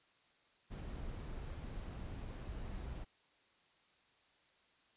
brown noise, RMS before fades -45 dBFS, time 0.7-3.05 s, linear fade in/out 20 ms, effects white hiss -71 dBFS RMS until 4.96 s + resampled to 8000 Hz

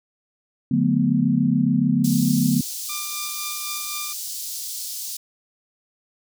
sine chord, B minor seventh, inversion first, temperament equal with one note detuned, 146.83 / 181.19 / 220 / 246.9 Hz, D3 / F#3 / A3 / B3, 0 / -36 / 0 / 0 cents, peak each -23 / -23 / -22 / -20 dBFS, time 0.71-2.61 s, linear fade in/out 5 ms
pink high-pass noise, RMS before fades -31 dBFS, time 2.04-5.17 s, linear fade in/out 5 ms, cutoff 4600 Hz, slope 24 dB/octave
10% pulse tone with tremolo, 1193 Hz, D6, 27 cents sharp, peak -21 dBFS, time 2.89-4.13 s, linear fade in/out 5 ms, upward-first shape sine, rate 3.9 Hz, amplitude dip 40%
effects none

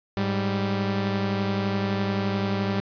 sawtooth tone pair together, 103.83 / 196 Hz, G#2 / G3, 0 / 0 cents, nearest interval major seventh, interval 1100 cents, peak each -24 / -21 dBFS, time 0.17-2.8 s, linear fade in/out 0 ms, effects resampled to 11025 Hz + 8-bit

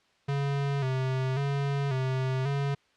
square tone with vibrato, 135.5 Hz, C#3, 39 cents flat, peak -27 dBFS, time 0.28-2.75 s, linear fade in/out 10 ms, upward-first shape square, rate 0.92 Hz, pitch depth 61 cents each way, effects white hiss -66 dBFS RMS until 2.96 s + low-pass 4000 Hz 12 dB/octave

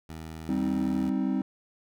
15% pulse tone, 80 Hz, D#2, 49 cents sharp, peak -32 dBFS, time 0.09-1.1 s, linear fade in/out 5 ms
triangle chord, C minor, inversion second, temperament just, 196.22 / 261.6 / 314 Hz, G3 / C4 / Eb4, +2 / 0 / +16 cents, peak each -27 / -26 / -30 dBFS, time 0.49-1.42 s, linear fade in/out 2 ms
effects none

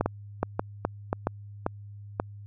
two click trains, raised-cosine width 1 ms, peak -11 / -10 dBFS, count 5 / 4, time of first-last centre 0.06-2.199 / 0.01-1.271 s, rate 1.87 / 2.38 Hz, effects added 102 Hz sine -41 dBFS peak until 2.46 s

